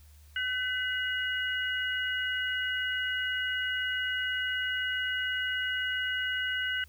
sine tone cluster, 1518 / 1998 / 2891 Hz, F#6 / B6 / F#7, +44 / +20 / -41 cents, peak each -31 / -37 / -33 dBFS, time 0.36-6.84 s, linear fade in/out 2 ms, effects added 74 Hz sine -52 dBFS peak until 6.88 s + white hiss -63 dBFS RMS until 6.88 s

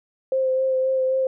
sine tone with vibrato, 523.3 Hz, C5, in tune, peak -18 dBFS, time 0.32-1.27 s, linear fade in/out 2 ms, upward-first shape sine, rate 3.8 Hz, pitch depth 16 cents each way, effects none

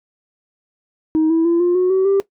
sine tone with pitch steps, 315.2 / 327.1 / 339.4 / 352.2 / 365.4 / 379.2 / 393.5 Hz, D#4 / E4 / F4 / F4 / F#4 / F#4 / G4, +23 / -13 / -49 / +15 / -22 / +43 / +7 cents, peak -10 dBFS, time 1.15-2.2 s, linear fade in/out 0 ms, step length 150 ms, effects noise-tail reverb RT60 0.1 s tail -18 dB re dry + tanh soft clip ceiling -10 dBFS

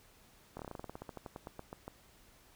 slowing click train, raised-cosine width 1 ms, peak -29 dBFS, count 20, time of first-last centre 0.57-1.88 s, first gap 23 ms, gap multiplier 1.11, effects pink hiss -63 dBFS RMS until 2.55 s

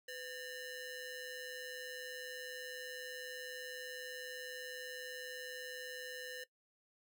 sawtooth ring-modulated tone, 1156 Hz, D6, 28 cents flat, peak -38 dBFS, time 0.08-6.44 s, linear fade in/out 5 ms, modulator 652 Hz, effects noise-tail reverb RT60 0.1 s tail -17 dB re dry

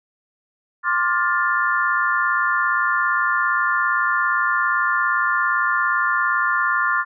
sine chord, D minor seventh, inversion third, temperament just, 1057.2 / 1174.7 / 1409.6 / 1762 Hz, C6 / D6 / F6 / A6, +18 / 0 / +16 / +2 cents, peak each -23 / -24 / -21 / -22 dBFS, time 0.83-7.05 s, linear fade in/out 50 ms, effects none

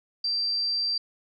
sine tone, 4699 Hz, D8, in tune, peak -24 dBFS, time 0.24-0.98 s, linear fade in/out 5 ms, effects none

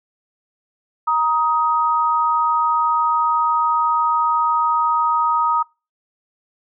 sine tone pair together, 940 / 1254 Hz, A#5 / D#6, +14 / +13 cents, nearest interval perfect fourth, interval 499 cents, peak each -18 / -17 dBFS, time 1.07-5.63 s, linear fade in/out 10 ms, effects noise-tail reverb RT60 0.3 s tail -26 dB re dry

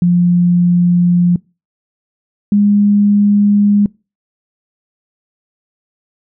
sine tone pair in turn, 175.7 / 204.6 Hz, F3 / G#3, +11 / -26 cents, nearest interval minor third, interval 263 cents, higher second, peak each -7 dBFS, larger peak neither, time 0.02-1.36 / 2.52-3.86 s, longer neither, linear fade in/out 2 ms, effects noise-tail reverb RT60 0.3 s tail -25 dB re dry

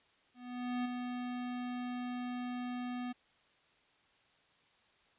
square tone with ADSR envelope, 246.9 Hz, B3, in tune, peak -33 dBFS, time 0.34-3.13 s, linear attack 510 ms, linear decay 13 ms, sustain -5 dB, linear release 16 ms, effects white hiss -69 dBFS RMS until 5.18 s + resampled to 8000 Hz

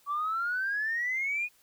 sine exponential sweep, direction up, 1135 to 2489 Hz, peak -27 dBFS, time 0.06-1.49 s, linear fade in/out 50 ms, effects tanh soft clip ceiling -23 dBFS + white hiss -64 dBFS RMS until 1.62 s

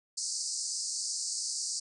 pink band-pass noise, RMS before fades -35 dBFS, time 0.17-1.8 s, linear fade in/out 10 ms, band 4500 to 9000 Hz, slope 96 dB/octave, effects none

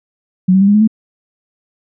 sine tone with pitch steps, 184.5 / 191.01 / 197.74 / 204.7 / 211.9 / 219.4 Hz, F#3 / G3 / G3 / G#3 / G#3 / A3, -5 / -45 / +15 / -25 / +35 / -5 cents, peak -6 dBFS, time 0.48-0.876 s, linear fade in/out 10 ms, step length 66 ms, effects none

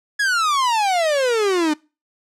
45% pulse exponential sweep, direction down, 1703 to 294.1 Hz, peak -16 dBFS, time 0.19-1.74 s, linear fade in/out 10 ms, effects noise-tail reverb RT60 0.3 s tail -24 dB re dry + low-pass 8000 Hz 12 dB/octave

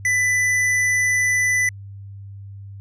square tone, 1993 Hz, B6, 15 cents sharp, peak -17 dBFS, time 0.05-1.69 s, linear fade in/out 2 ms, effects added 99 Hz sine -34 dBFS peak until 2.8 s + resampled to 22050 Hz

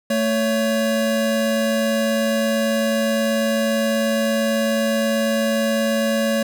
square tone pair together, 222.7 / 560 Hz, A3 / C#5, +21 / +18 cents, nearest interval octave + major third, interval 1597 cents, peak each -21 dBFS, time 0.1-6.43 s, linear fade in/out 5 ms, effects none

